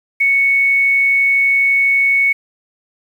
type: tone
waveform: sine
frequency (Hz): 2217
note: C#7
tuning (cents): 0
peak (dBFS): -10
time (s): 0.2-2.33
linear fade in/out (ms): 10
effects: 7-bit